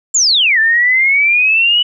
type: exponential two-way sweep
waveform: sine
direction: down then up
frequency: 7459 to 1755 to 2973 Hz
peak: -8 dBFS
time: 0.14-1.83 s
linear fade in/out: 10 ms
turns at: 0.59 s
effects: none